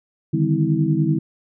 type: tone cluster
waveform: sine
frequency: 146.8 / 157.1 / 200.5 / 256.8 / 323.7 Hz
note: D3 / D#3 / G3 / C4 / E4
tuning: 0 / +17 / +39 / -32 / -31 cents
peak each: -21 / -20 / -25 / -27 / -22 dBFS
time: 0.33-1.19 s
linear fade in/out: 10 ms
effects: none